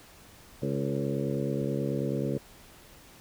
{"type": "harmonic tone with a mistuned harmonic", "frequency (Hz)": 69.3, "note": "C#2", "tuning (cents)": 0, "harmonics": [2, 3, 4, 5, 6, 7, 8], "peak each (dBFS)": [-32, -34, -35, -36, -37, -37, -38], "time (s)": [0.62, 2.38], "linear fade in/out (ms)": 5, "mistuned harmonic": 6, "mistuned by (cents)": 36, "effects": ["pink hiss -53 dBFS RMS until 3.2 s"]}